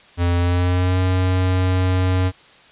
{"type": "tone with pitch glide", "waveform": "square", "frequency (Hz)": [87.1, 92.28], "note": ["F2", "F#2"], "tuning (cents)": [-4, -4], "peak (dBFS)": -16, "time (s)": [0.17, 2.32], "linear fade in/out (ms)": 50, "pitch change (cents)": 100, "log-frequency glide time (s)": [0.37, 0.99], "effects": ["white hiss -48 dBFS RMS until 2.71 s", "resampled to 8000 Hz"]}